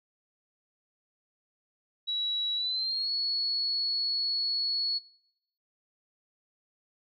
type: tone with pitch glide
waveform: sine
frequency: 3900 to 4378 Hz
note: B7 to C#8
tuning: -23 to -22 cents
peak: -28 dBFS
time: 2.07-4.99 s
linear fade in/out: 20 ms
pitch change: +201 cents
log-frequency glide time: 2.56-3.11 s
effects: noise-tail reverb RT60 0.8 s tail -22 dB re dry